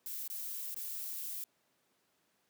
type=noise with dropouts; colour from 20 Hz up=violet; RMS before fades=-41 dBFS; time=0.06-1.44 s; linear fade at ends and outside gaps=1 ms; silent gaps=0.278-0.3 / 0.744-0.763 s; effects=pink hiss -75 dBFS RMS until 2.49 s + high-pass 200 Hz 12 dB/octave